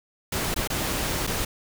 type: noise with dropouts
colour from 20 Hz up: pink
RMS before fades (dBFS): -27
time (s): 0.32-1.45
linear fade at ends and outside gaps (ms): 5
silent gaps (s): 0.543-0.561 / 0.675-0.7 / 1.268-1.273
effects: none